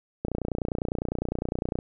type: click train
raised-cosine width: 2 ms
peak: -14 dBFS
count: 47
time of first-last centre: 0.25-1.788 s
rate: 29.9 Hz
effects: none

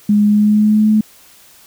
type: tone with pitch glide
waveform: sine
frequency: 207.7 to 215 Hz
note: G#3 to A3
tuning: 0 to -40 cents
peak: -8 dBFS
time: 0.09-1.01 s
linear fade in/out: 5 ms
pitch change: +60 cents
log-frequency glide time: 0.25-0.89 s
effects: white hiss -45 dBFS RMS until 1.66 s

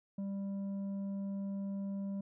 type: tone with tanh clipping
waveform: sine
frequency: 197.2 Hz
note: G3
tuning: 11 cents sharp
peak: -37 dBFS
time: 0.18-2.21 s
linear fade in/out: 5 ms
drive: 6 dB
effects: none

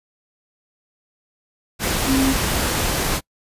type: tone in noise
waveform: sine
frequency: 267.2 Hz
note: C4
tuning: 36 cents sharp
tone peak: -16 dBFS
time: 2.06-2.35 s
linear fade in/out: 50 ms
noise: pink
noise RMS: -21 dBFS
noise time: 1.79-3.21 s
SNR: +2 dB
effects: noise-tail reverb RT60 0.1 s tail -26 dB re dry + resampled to 32000 Hz

